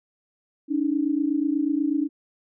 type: tone pair together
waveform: sine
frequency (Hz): 282.9 / 311.1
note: C#4 / D#4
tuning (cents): +35 / 0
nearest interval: major second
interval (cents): 165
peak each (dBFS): -23 / -24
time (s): 0.68-2.09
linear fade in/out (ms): 50
effects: none